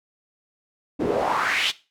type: noise with band-pass filter sweep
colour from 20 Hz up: pink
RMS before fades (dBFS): -23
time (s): 0.99-1.72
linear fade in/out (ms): 20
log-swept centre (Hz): 290 to 3700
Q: 3.3
effects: noise-tail reverb RT60 0.3 s tail -18 dB re dry